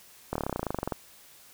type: slowing click train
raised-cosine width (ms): 1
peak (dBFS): -15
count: 18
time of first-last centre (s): 0.33-0.922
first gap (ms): 25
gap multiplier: 1.04
effects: white hiss -54 dBFS RMS until 1.53 s